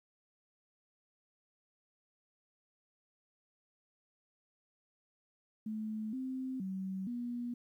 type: tone with pitch steps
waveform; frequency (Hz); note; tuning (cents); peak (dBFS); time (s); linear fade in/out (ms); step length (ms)
sine; 216.8 / 260.2 / 190.1 / 241.1; A3 / C4 / F#3 / B3; -25 / -9 / +47 / -41; -36; 5.66-7.54; 5; 470
effects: 12-bit